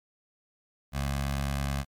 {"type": "tone with notch filter", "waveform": "15% pulse", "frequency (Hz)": 69.3, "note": "C#2", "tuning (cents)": 0, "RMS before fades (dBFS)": -30, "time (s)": [0.92, 1.85], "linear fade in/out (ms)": 50, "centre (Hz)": 330, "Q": 0.83, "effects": ["MP3 96 kbps"]}